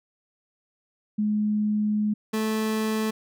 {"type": "tone pair in turn", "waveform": ["sine", "30% pulse"], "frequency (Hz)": [210.9, 218.2], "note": ["G#3", "A3"], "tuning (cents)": [27, -14], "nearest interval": "minor second", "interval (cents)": 59, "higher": "second", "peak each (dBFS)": -21, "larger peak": "neither", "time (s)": [[1.18, 2.14], [2.33, 3.11]], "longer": "first", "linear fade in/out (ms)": 10, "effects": []}